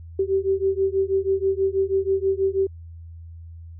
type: beating tone pair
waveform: sine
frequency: 383.9 / 390.1 Hz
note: G4 / G4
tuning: -36 / -8 cents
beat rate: 6.2 Hz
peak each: -22 dBFS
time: 0.19-2.67 s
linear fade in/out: 5 ms
effects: added 83 Hz sine -37 dBFS peak until 3.79 s